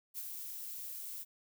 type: noise with ADSR envelope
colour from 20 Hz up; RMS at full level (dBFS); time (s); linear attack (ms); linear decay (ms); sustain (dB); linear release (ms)
violet; -40; 0.14-1.25; 40; 43; -4; 34
effects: none